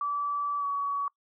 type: tone with pitch glide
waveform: sine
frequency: 1155 to 1130.6 Hz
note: D6 to C#6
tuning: -29 to +34 cents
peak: -27 dBFS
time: 0.01-1.08 s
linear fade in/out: 2 ms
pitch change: -37 cents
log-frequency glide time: 0.59-0.65 s
effects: noise-tail reverb RT60 0.1 s tail -24 dB re dry